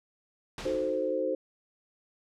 pink noise with exponential decay, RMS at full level -36 dBFS, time 0.58-1.23 s, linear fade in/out 2 ms, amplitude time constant 140 ms
sine chord, D# diminished seventh, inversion none, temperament equal, 311.1 / 370 / 440 / 523.3 Hz, D#4 / F#4 / A4 / C5, 0 / 0 / 0 / 0 cents, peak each -35 / -35 / -35 / -29 dBFS, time 0.65-1.35 s, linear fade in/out 5 ms
effects low-pass 6000 Hz 12 dB/octave

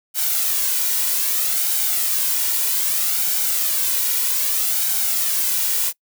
blue noise with flanger, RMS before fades -20 dBFS, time 0.14-5.93 s, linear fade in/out 50 ms, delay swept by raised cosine 1.3 to 2.11 ms, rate 0.63 Hz, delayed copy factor +0.5, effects noise-tail reverb RT60 0.1 s tail -24 dB re dry

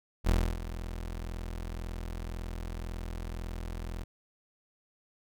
30% pulse tone with ADSR envelope, 41.91 Hz, E1, 29 cents sharp, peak -19 dBFS, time 0.24-4.04 s, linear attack 47 ms, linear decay 280 ms, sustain -14 dB, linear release 8 ms, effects none

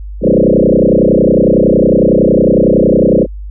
sine tone with frequency modulation, 360 Hz, F#4, 47 cents flat, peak -5 dBFS, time 0.21-3.27 s, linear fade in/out 50 ms, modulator 30.9 Hz, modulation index 6.4, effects added 50 Hz sine -22 dBFS peak until 3.5 s

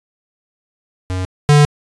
square tone pair in turn, 92.5 / 146.83 Hz, F#2 / D3, 0 / 0 cents, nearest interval minor sixth, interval 800 cents, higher second, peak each -19 / -7 dBFS, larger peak second, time 1.1-1.25 / 1.49-1.65 s, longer second, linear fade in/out 0 ms, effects resampled to 22050 Hz

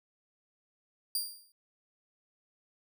15% pulse tone with exponential decay, 4770 Hz, D8, 26 cents sharp, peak -21 dBFS, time 1.15-1.52 s, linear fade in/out 2 ms, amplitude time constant 80 ms, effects none

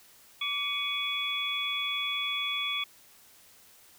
sine tone cluster, 1155 / 2245 / 2478 / 3388 Hz, D6 / C#7 / D#7 / G#7, -29 / +21 / -8 / +34 cents, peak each -38 / -35 / -37 / -31 dBFS, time 0.41-2.84 s, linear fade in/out 5 ms, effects white hiss -57 dBFS RMS until 3.98 s

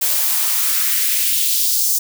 blue noise with high-pass filter sweep, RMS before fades -17 dBFS, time 0.01-1.99 s, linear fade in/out 10 ms, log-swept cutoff 500 to 6200 Hz, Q 1.6, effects none

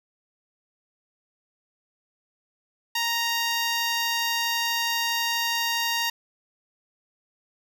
10% pulse tone, 932.3 Hz, A#5, in tune, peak -15 dBFS, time 2.95-6.1 s, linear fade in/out 5 ms, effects none

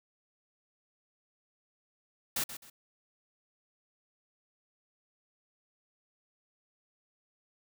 white noise with echo, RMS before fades -32 dBFS, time 2.36-2.44 s, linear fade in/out 5 ms, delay 130 ms, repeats 2, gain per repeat -11 dB, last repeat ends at 2.7 s, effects none

